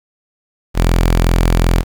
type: tone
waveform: sawtooth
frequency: 42.63 Hz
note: F1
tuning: 41 cents flat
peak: -6 dBFS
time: 0.74-1.84 s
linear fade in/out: 50 ms
effects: 7-bit